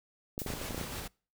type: clicks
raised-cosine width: 2 ms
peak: -24 dBFS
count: 10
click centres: 0.379 / 0.418 / 0.463 / 0.503 / 0.537 / 0.615 / 0.708 / 0.746 / 0.779 / 0.813 s
type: noise with exponential decay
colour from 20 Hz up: blue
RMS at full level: -36 dBFS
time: 0.39-0.58 s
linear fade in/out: 0 ms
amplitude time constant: 41 ms
type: noise with tremolo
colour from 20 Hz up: pink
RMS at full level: -39 dBFS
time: 0.46-1.08 s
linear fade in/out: 10 ms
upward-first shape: square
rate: 6.5 Hz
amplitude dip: 25%
effects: noise-tail reverb RT60 0.4 s tail -26 dB re dry